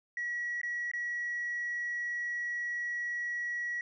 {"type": "tone with dropouts", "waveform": "sine", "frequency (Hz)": 1923, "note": "B6", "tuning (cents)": -47, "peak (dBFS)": -31, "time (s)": [0.17, 3.81], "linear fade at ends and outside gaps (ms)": 2, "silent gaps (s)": [[0.615, 0.632], [0.915, 0.935]], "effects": ["tanh soft clip ceiling -29 dBFS"]}